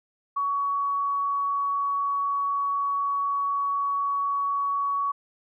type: tone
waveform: sine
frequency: 1124 Hz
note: C#6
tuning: 24 cents sharp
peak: -23 dBFS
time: 0.36-5.12 s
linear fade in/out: 10 ms
effects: none